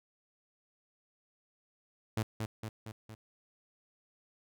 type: tone with echo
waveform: sawtooth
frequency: 110 Hz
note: A2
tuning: in tune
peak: -26 dBFS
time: 2.17-2.23 s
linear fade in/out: 5 ms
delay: 230 ms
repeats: 4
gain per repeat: -4 dB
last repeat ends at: 3.15 s
effects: none